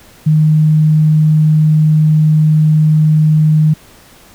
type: tone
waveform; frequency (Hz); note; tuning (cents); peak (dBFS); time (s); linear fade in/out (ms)
sine; 154.6; D#3; -11; -6; 0.26-3.74; 10
effects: pink hiss -42 dBFS RMS until 4.34 s